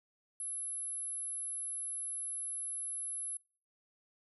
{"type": "tone", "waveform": "sine", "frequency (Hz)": 11000, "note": "F9", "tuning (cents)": -27, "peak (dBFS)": -37, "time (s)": [0.4, 3.37], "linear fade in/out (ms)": 2, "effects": ["noise-tail reverb RT60 0.5 s tail -24 dB re dry"]}